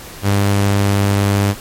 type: tone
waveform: sawtooth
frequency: 100.3 Hz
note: G2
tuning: 40 cents sharp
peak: -8 dBFS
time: 0.22-1.55 s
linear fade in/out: 50 ms
effects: pink hiss -34 dBFS RMS until 1.6 s + MP3 64 kbps